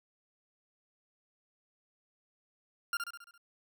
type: tone with echo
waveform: 40% pulse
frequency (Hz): 1396.9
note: F6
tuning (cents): 0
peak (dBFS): -29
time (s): 2.93-2.97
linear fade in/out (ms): 2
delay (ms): 68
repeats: 6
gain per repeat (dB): -5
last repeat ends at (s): 3.378
effects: none